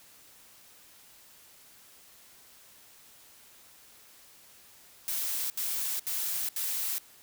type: noise bursts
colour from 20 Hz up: blue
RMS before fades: -32 dBFS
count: 4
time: 5.08-6.982 s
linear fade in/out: 0 ms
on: 420 ms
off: 74 ms
effects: white hiss -56 dBFS RMS until 7.22 s